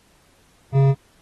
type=tone with hard clipping; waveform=sine; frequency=136.7 Hz; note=C#3; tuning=24 cents flat; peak=-14 dBFS; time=0.72-0.95 s; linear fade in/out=50 ms; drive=11 dB; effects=pink hiss -58 dBFS RMS until 1.21 s + AAC 32 kbps

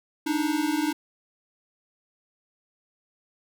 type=tone pair together; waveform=square; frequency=293.7 / 314.4 Hz; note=D4 / D#4; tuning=0 / +18 cents; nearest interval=minor second; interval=118 cents; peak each=-27 / -27 dBFS; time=0.26-0.93 s; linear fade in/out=10 ms; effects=none

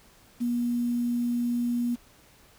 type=tone with quantisation; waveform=sine; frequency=240.1 Hz; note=B3; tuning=49 cents flat; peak=-24 dBFS; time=0.4-1.96 s; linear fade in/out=20 ms; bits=8; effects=pink hiss -57 dBFS RMS until 2.58 s

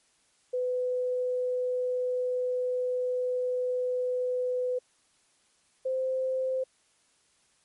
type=tone pair in turn; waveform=sine; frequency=501 / 520.4 Hz; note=B4 / C5; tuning=+25 / -9 cents; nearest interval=minor second; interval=66 cents; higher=second; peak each=-26 dBFS; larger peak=neither; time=0.53-4.79 / 5.85-6.64 s; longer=first; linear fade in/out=10 ms; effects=white hiss -67 dBFS RMS until 7.64 s + MP3 48 kbps

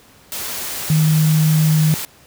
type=tone in noise; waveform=sine; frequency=155.56 Hz; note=D#3; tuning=in tune; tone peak=-11 dBFS; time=0.9-1.94 s; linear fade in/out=0 ms; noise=white; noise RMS=-26 dBFS; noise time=0.32-2.05 s; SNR=+12 dB; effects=pink hiss -48 dBFS RMS until 2.26 s + high-pass 60 Hz 12 dB/octave

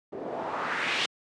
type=noise with low-pass filter sweep; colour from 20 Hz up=white; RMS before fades=-31 dBFS; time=0.12-1.06 s; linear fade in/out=5 ms; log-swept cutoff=400 to 3500 Hz; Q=2; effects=high-pass 200 Hz 12 dB/octave + resampled to 22050 Hz

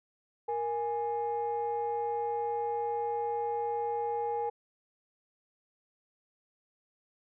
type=tone pair together; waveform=sine; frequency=468.2 / 830.6 Hz; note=A#4 / G#5; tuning=+8 / 0 cents; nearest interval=minor seventh; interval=992 cents; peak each=-32 / -31 dBFS; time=0.48-4.5 s; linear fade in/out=10 ms; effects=tanh soft clip ceiling -24 dBFS

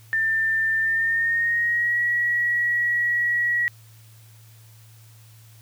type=tone with pitch glide; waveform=sine; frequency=1790 to 1918.5 Hz; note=A6 to A#6; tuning=+29 to +49 cents; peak=-19 dBFS; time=0.13-3.68 s; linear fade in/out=0 ms; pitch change=+120 cents; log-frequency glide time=0.81-2.01 s; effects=added 111 Hz sine -47 dBFS peak until 5.61 s + white hiss -55 dBFS RMS until 5.61 s

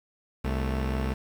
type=tone pair together; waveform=sawtooth; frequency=65.41 / 219.6 Hz; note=C2 / A3; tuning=0 / -3 cents; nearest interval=octave + major sixth; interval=2097 cents; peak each=-23 / -29 dBFS; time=0.44-1.14 s; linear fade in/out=10 ms; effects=low-pass 3000 Hz 12 dB/octave + 8-bit

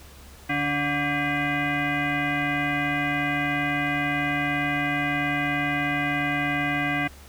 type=tone with frequency modulation; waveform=sine; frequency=1158 Hz; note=D6; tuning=25 cents flat; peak=-22 dBFS; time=0.49-7.08 s; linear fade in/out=10 ms; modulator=435 Hz; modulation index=2.9; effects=added 70 Hz sine -47 dBFS peak until 7.28 s + pink hiss -49 dBFS RMS until 7.28 s

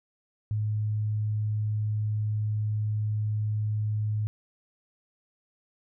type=tone; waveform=sine; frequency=106.6 Hz; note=G#2; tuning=46 cents sharp; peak=-25 dBFS; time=0.51-4.27 s; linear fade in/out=0 ms; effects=none

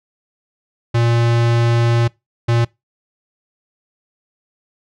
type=tone bursts at uneven times; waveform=square; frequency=117.5 Hz; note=A#2; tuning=14 cents sharp; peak=-13 dBFS; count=2; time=0.94-2.08 / 2.48-2.65 s; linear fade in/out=10 ms; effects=noise-tail reverb RT60 0.2 s tail -23 dB re dry + low-pass 5000 Hz 12 dB/octave

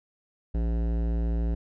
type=tone with hard clipping; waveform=sine; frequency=57 Hz; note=A#1; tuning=38 cents flat; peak=-26 dBFS; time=0.54-1.55 s; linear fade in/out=10 ms; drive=16 dB; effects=none

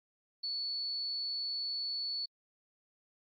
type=tone; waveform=sine; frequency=4435 Hz; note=C#8; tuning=in tune; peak=-34 dBFS; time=0.43-2.26 s; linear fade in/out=10 ms; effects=AAC 32 kbps

